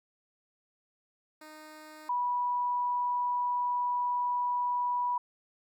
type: tone pair in turn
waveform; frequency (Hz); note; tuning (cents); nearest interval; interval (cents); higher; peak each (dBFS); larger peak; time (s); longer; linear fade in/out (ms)
10% pulse / sine; 308.4 / 979.1; D#4 / B5; -15 / -15; octave + minor sixth; 2000; second; -39 / -27; second; 1.41-2.09 / 2.09-5.18; second; 5
effects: none